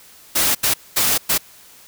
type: noise bursts at uneven times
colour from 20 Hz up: white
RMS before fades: -17 dBFS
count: 4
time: 0.35-0.55 / 0.63-0.74 / 0.96-1.18 / 1.29-1.38 s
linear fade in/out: 10 ms
effects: white hiss -46 dBFS RMS until 1.87 s